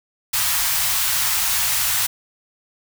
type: band-stop noise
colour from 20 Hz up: white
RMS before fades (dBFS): -20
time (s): 0.33-2.07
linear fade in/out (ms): 10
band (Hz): 130 to 790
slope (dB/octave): 24
effects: none